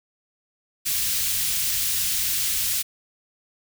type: band-stop noise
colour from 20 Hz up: white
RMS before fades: -24 dBFS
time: 0.85-2.83 s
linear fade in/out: 20 ms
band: 120 to 2500 Hz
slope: 12 dB/octave
effects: none